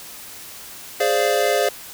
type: chord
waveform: square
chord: D half-diminished seventh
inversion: second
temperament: equal with one note detuned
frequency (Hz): 415.3 / 523.3 / 587.3 / 690.8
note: Ab4 / C5 / D5 / F5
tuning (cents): 0 / 0 / 0 / -19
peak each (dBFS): -23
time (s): 1-1.69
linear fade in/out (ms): 5
effects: white hiss -38 dBFS RMS until 1.93 s